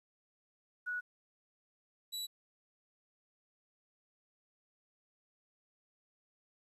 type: tone pair in turn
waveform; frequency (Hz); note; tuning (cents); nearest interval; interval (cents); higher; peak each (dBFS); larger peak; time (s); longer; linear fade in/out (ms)
sine / sawtooth; 1467 / 3933; F#6 / B7; -15 / -8; octave + perfect fourth; 1707; second; -35 / -35; neither; 0.86-1.01 / 2.12-2.27; neither; 20
effects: resampled to 32000 Hz + 12-bit